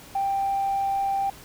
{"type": "tone", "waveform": "sine", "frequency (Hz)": 787, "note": "G5", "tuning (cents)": 7, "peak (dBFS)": -21, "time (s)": [0.15, 1.3], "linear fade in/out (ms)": 5, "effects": ["tanh soft clip ceiling -18 dBFS", "pink hiss -46 dBFS RMS until 1.44 s"]}